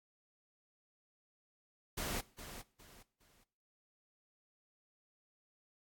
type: noise with echo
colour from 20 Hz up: pink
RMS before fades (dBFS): -39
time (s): 1.97-2.21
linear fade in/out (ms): 10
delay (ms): 410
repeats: 3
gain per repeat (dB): -10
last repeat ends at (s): 3.44
effects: noise-tail reverb RT60 0.6 s tail -21 dB re dry + AAC 64 kbps